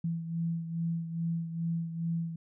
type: beating tone pair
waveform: sine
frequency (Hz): 166.2 / 168.6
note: E3 / E3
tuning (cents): +15 / +39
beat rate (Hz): 2.4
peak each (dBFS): -31 / -38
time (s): 0.04-2.36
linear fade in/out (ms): 5
effects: none